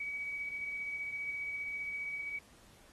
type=tone with tremolo; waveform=sine; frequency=2271 Hz; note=C#7; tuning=41 cents sharp; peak=-35 dBFS; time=0-2.39 s; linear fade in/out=5 ms; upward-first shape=triangle; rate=15 Hz; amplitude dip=30%; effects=pink hiss -62 dBFS RMS until 2.92 s + AAC 32 kbps